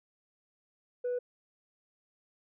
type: tone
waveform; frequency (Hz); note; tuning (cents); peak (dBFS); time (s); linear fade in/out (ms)
sine; 492.2; B4; -6; -28; 1.04-1.19; 10
effects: tanh soft clip ceiling -28 dBFS